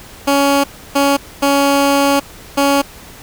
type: tone bursts at uneven times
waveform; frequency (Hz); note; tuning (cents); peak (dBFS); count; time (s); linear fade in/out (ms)
15% pulse; 280; C#4; +18; -4; 4; 0.27-0.64 / 0.95-1.17 / 1.42-2.2 / 2.57-2.82; 10
effects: pink hiss -37 dBFS RMS until 3.22 s